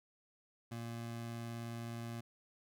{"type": "tone with vibrato", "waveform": "25% pulse", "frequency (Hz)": 116.54, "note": "A#2", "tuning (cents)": 0, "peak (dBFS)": -38, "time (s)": [0.71, 2.21], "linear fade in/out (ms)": 10, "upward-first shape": "triangle", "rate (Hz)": 19, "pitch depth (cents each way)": 9, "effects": []}